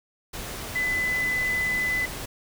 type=tone in noise; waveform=sine; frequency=2007 Hz; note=B6; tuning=27 cents sharp; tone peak=-23 dBFS; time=0.75-2.06 s; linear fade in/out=10 ms; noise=pink; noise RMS=-35 dBFS; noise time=0.33-2.26 s; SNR=+9 dB; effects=none